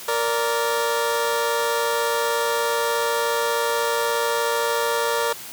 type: tone pair together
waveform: 20% pulse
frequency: 466.2 / 582.8 Hz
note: A#4 / D5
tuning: 0 / -13 cents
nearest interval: major third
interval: 387 cents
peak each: -17 / -20 dBFS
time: 0.08-5.33 s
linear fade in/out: 5 ms
effects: white hiss -37 dBFS RMS until 5.52 s + high-pass 60 Hz 12 dB/octave